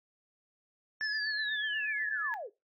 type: linear sweep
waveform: sine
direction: down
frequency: 5430 to 350.8 Hz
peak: -37 dBFS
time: 1-2.5 s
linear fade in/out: 50 ms
type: tone with vibrato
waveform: sine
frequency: 1718 Hz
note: A6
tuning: 42 cents flat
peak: -31 dBFS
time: 1.01-2.34 s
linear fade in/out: 0 ms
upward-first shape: sine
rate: 8.2 Hz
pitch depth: 33 cents each way
effects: noise-tail reverb RT60 0.2 s tail -17 dB re dry